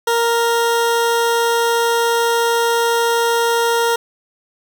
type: tone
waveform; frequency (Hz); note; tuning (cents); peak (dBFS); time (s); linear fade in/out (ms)
20% pulse; 466.2; A#4; 0; -9; 0.07-3.96; 5
effects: none